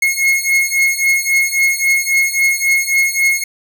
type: beating tone pair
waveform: 45% pulse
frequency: 2162 / 2165.7 Hz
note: C#7 / C#7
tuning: -44 / -41 cents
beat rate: 3.7 Hz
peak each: -15 dBFS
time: 0.02-3.44 s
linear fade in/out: 5 ms
effects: none